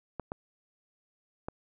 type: clicks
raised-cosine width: 1 ms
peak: -21 dBFS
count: 3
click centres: 0.197 / 0.319 / 1.485 s
effects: none